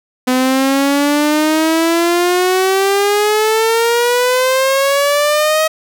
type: exponential sweep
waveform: sawtooth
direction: up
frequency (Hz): 252 to 635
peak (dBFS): -7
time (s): 0.27-5.68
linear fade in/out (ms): 10
effects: none